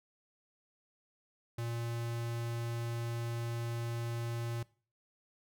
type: tone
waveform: square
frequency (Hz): 117.2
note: A#2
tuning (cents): +10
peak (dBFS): -36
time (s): 1.58-4.63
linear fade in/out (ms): 5
effects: noise-tail reverb RT60 0.4 s tail -21 dB re dry